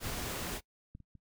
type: noise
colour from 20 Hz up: pink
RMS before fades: -38 dBFS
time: 0-0.61 s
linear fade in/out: 50 ms
type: clicks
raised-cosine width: 5 ms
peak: -34 / -41 / -41 dBFS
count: 3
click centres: 0.951 / 1.003 / 1.153 s
effects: noise-tail reverb RT60 0.1 s tail -23 dB re dry